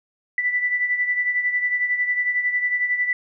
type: beating tone pair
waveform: sine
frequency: 1975.5 / 1986.5 Hz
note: B6 / B6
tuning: 0 / +10 cents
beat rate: 11 Hz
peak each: -20 / -27 dBFS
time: 0.38-3.13 s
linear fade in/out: 2 ms
effects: none

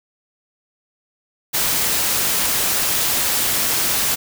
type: noise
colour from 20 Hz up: white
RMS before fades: -19 dBFS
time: 1.53-4.16 s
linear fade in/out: 20 ms
effects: none

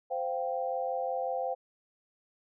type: chord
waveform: sine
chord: C suspended fourth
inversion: none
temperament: equal with one note detuned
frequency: 520.2 / 698.5 / 784 Hz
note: C5 / F5 / G5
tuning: -10 / 0 / 0 cents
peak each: -33 / -35 / -35 dBFS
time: 0.1-1.55 s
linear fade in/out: 20 ms
effects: none

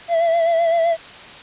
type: tone with vibrato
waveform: triangle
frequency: 669 Hz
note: E5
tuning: 25 cents sharp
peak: -12 dBFS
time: 0.08-0.97 s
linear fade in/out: 50 ms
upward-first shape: sine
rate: 7.8 Hz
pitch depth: 43 cents each way
effects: white hiss -38 dBFS RMS until 1.42 s + resampled to 8000 Hz

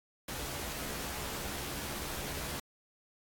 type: noise with comb filter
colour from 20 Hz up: pink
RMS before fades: -39 dBFS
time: 0.28-2.6 s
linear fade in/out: 5 ms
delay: 14 ms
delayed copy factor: +0.6
effects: AAC 64 kbps

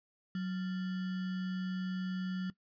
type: tone with sample-and-hold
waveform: sine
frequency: 185.3 Hz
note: F#3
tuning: 3 cents sharp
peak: -33 dBFS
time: 0.35-2.5 s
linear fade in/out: 2 ms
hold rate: 1575 Hz
effects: noise-tail reverb RT60 0.1 s tail -18 dB re dry + resampled to 11025 Hz

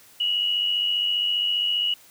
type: tone pair together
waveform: sine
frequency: 2825 / 2920 Hz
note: F7 / F#7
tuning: +19 / -24 cents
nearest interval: minor second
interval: 57 cents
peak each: -31 / -21 dBFS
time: 0.2-1.94 s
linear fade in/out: 5 ms
effects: white hiss -52 dBFS RMS until 2.1 s + high-pass 60 Hz 12 dB/octave

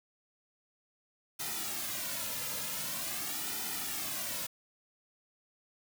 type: noise with flanger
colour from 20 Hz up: white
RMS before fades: -37 dBFS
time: 1.39-4.47 s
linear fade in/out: 10 ms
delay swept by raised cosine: 1.8 to 2.69 ms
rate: 0.45 Hz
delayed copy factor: -0.7
effects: none

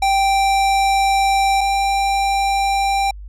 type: tone pair in turn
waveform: square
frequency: 784 / 789 Hz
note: G5 / G5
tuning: 0 / +11 cents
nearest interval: unison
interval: 11 cents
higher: second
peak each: -14 / -16 dBFS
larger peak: first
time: 0.02-1.61 / 1.61-3.11 s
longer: first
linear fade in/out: 5 ms
effects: added 50 Hz sine -31 dBFS peak until 3.28 s + low-pass 9000 Hz 12 dB/octave

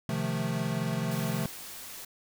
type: chord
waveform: square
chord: F dominant seventh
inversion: second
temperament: equal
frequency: 130.81 / 155.56 / 174.61 / 220 Hz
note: C3 / Eb3 / F3 / A3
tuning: 0 / 0 / 0 / 0 cents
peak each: -35 dBFS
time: 0.09-1.46 s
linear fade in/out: 2 ms
type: noise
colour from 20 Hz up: white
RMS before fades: -43 dBFS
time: 1.11-2.05 s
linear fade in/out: 5 ms
effects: none

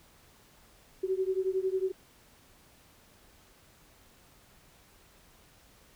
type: beating tone pair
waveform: sine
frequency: 373.5 / 384.5 Hz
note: F#4 / G4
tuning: +16 / -33 cents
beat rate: 11 Hz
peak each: -30 / -31 dBFS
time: 1.03-1.92 s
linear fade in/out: 10 ms
effects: pink hiss -60 dBFS RMS until 5.95 s

